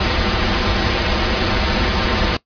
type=noise with comb filter; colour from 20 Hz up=pink; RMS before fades=-17 dBFS; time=0-2.37 s; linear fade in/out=5 ms; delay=7.1 ms; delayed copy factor=-0.8; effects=noise-tail reverb RT60 0.1 s tail -19 dB re dry + resampled to 11025 Hz